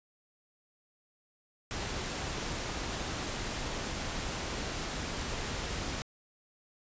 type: noise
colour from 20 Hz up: pink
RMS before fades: -36 dBFS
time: 1.71-6.02 s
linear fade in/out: 0 ms
effects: resampled to 16000 Hz